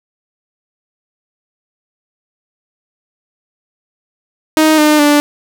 sawtooth tone with pitch steps, 312.5 / 302.6 / 292.9 Hz, D#4 / D#4 / D4, +8 / -48 / -5 cents, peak -3 dBFS, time 4.57-5.2 s, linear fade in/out 0 ms, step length 210 ms, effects none

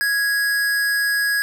square tone with amplitude modulation, 1661.2 Hz, G#6, in tune, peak -17 dBFS, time 0.01-1.42 s, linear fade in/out 0 ms, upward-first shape sine, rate 262 Hz, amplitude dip 25%, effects none

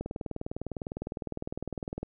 click train, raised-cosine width 2 ms, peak -21 dBFS, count 41, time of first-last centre 0.01-2.03 s, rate 19.8 Hz, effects none

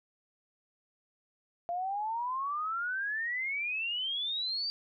sine exponential sweep, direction up, 684 to 4699 Hz, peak -31 dBFS, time 1.69-4.7 s, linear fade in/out 0 ms, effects none

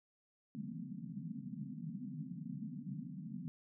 pink band-pass noise, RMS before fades -45 dBFS, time 0.55-3.48 s, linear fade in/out 0 ms, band 140 to 260 Hz, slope 96 dB/octave, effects none

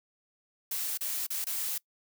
blue noise with dropouts, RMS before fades -33 dBFS, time 0.71-1.78 s, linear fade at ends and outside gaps 5 ms, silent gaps 0.975-1.008 / 1.267-1.303 / 1.444-1.467 s, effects noise-tail reverb RT60 0.1 s tail -24 dB re dry

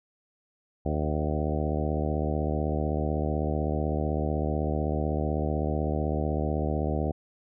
harmonic tone with a mistuned harmonic, 75.9 Hz, D#2, 42 cents flat, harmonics 1 / 2 / 3 / 4 / 5 / 6 / 7 / 8 / 9 / 10, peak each -29 / -32 / -34 / -35 / -36 / -37 / -37 / -38 / -39 / -39 dBFS, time 0.85-7.12 s, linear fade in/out 10 ms, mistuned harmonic 9, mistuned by -17 cents, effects none

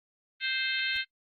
harmonic tone, 523.3 Hz, C5, in tune, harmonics 3 / 4 / 5 / 6 / 7 / 8, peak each -33 / -34 / -35 / -36 / -36 / -37 dBFS, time 0.4-1.05 s, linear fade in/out 50 ms
pink noise with exponential growth, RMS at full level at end -48 dBFS, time 0.87-0.97 s, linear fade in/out 2 ms, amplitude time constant 20 ms
effects noise-tail reverb RT60 0.1 s tail -22 dB re dry + Opus 24 kbps

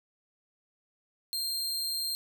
sawtooth tone with amplitude modulation, 4190 Hz, C8, 2 cents sharp, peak -26 dBFS, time 1.33-2.15 s, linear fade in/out 0 ms, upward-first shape sine, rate 159 Hz, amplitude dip 35%, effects none

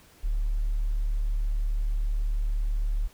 sine tone, 36.71 Hz, D1, in tune, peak -22 dBFS, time 0.23-3.08 s, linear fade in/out 20 ms, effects tanh soft clip ceiling -20 dBFS + pink hiss -56 dBFS RMS until 3.13 s

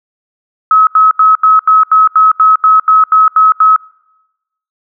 sine tone bursts, 1283 Hz, E6, 47 cents flat, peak -3 dBFS, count 13, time 0.71-3.762 s, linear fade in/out 2 ms, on 160 ms, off 81 ms, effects noise-tail reverb RT60 1.0 s tail -25 dB re dry

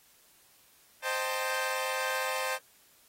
15% pulse chord, A half-diminished seventh, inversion first, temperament equal with one note detuned, 523.3 / 622.3 / 784 / 888.7 Hz, C5 / Eb5 / G5 / A5, 0 / 0 / 0 / +17 cents, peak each -26 / -31 / -31 / -30 dBFS, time 1.02-2.59 s, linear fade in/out 50 ms, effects white hiss -62 dBFS RMS until 3.08 s + AAC 48 kbps

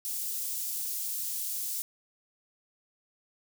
white high-pass noise, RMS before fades -34 dBFS, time 0.05-1.82 s, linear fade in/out 0 ms, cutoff 6700 Hz, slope 12 dB/octave, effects none

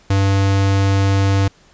square tone, 98 Hz, G2, in tune, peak -13 dBFS, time 0.1-1.48 s, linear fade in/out 5 ms, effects pink hiss -51 dBFS RMS until 1.73 s + resampled to 16000 Hz

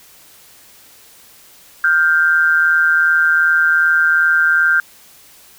sine tone pair together, 1405.4 / 1568 Hz, F6 / G6, +10 / 0 cents, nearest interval major second, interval 190 cents, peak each -13 dBFS, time 1.84-4.8 s, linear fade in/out 2 ms, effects white hiss -45 dBFS RMS until 5.58 s

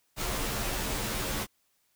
pink noise with comb filter, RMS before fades -32 dBFS, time 0.16-1.47 s, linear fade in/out 50 ms, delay 12 ms, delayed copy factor -1, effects white hiss -72 dBFS RMS until 1.95 s

